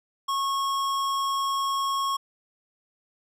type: tone with hard clipping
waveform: sine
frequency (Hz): 1095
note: C#6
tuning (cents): -22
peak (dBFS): -26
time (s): 0.28-2.17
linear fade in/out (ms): 10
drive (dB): 16
effects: none